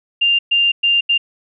sine tone bursts at uneven times, 2794 Hz, F7, in tune, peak -11 dBFS, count 4, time 0.21-0.39 / 0.51-0.72 / 0.83-1.01 / 1.09-1.18 s, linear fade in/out 10 ms, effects none

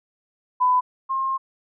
sine tone pair in turn, 1001 / 1066.1 Hz, B5 / C6, +23 / +32 cents, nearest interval minor second, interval 109 cents, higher second, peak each -15 / -21 dBFS, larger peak first, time 0.6-0.81 / 1.09-1.38 s, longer second, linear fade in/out 20 ms, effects none

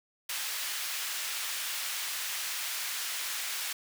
pink high-pass noise, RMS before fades -35 dBFS, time 0.29-3.73 s, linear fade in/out 5 ms, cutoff 1800 Hz, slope 12 dB/octave, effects none

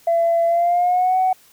sine tone with pitch glide, 674 to 747.8 Hz, E5 to F#5, +38 to +18 cents, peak -13 dBFS, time 0.07-1.33 s, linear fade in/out 5 ms, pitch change +180 cents, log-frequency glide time 0.46-1.17 s, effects tanh soft clip ceiling -10 dBFS + white hiss -52 dBFS RMS until 1.52 s

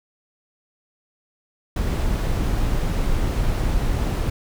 brown noise, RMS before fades -21 dBFS, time 1.76-4.3 s, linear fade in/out 5 ms, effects none

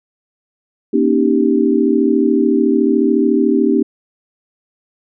sine chord, Eb dominant seventh, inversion second, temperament equal with one note detuned, 237.4 / 277.2 / 311.1 / 392 Hz, Bb3 / Db4 / Eb4 / G4, +32 / 0 / 0 / 0 cents, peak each -16 dBFS, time 0.93-3.83 s, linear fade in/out 10 ms, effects none

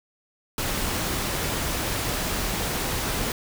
pink noise, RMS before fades -27 dBFS, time 0.58-3.32 s, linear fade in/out 2 ms, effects none

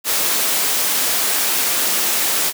white high-pass noise, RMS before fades -18 dBFS, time 0.04-2.53 s, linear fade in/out 50 ms, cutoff 220 Hz, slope 12 dB/octave, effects none

